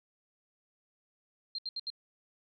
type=tone bursts; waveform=sine; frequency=4182 Hz; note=C8; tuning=2 cents flat; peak=-34 dBFS; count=4; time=1.55-1.902 s; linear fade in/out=2 ms; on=34 ms; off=72 ms; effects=none